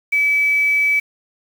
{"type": "tone with quantisation", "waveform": "sine", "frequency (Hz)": 2294, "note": "D7", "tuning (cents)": -41, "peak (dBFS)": -13, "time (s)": [0.12, 1], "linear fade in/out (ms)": 10, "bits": 6, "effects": []}